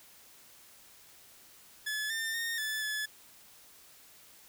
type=tone with pitch steps; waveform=sawtooth; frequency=1716 / 1801 / 1840 / 1739 / 1717 Hz; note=A6 / A6 / A#6 / A6 / A6; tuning=-44 / +40 / -23 / -21 / -43 cents; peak=-29 dBFS; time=1.86-3.06 s; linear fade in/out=10 ms; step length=240 ms; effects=white hiss -57 dBFS RMS until 4.48 s